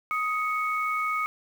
sine tone pair together, 1253.6 / 2217 Hz, D#6 / C#7, +13 / 0 cents, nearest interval minor seventh, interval 987 cents, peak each -26 / -30 dBFS, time 0.11-1.26 s, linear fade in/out 0 ms, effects 8-bit

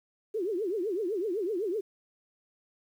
sine tone with vibrato, 391.9 Hz, G4, in tune, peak -28 dBFS, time 0.34-1.81 s, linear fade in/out 10 ms, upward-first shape triangle, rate 7.9 Hz, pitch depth 300 cents each way, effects 10-bit

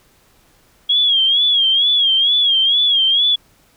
sine tone with vibrato, 3289 Hz, G#7, 18 cents flat, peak -11 dBFS, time 0.89-3.36 s, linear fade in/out 10 ms, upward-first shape sine, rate 2.2 Hz, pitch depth 92 cents each way, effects pink hiss -54 dBFS RMS until 3.76 s

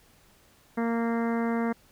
harmonic tone, 231.4 Hz, A#3, 13 cents flat, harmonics 1 / 2 / 3 / 4 / 5 / 6 / 7 / 8 / 9, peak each -26 / -32 / -36 / -38 / -40 / -42 / -43 / -44 / -45 dBFS, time 0.77-1.73 s, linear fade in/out 10 ms, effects pink hiss -60 dBFS RMS until 1.91 s

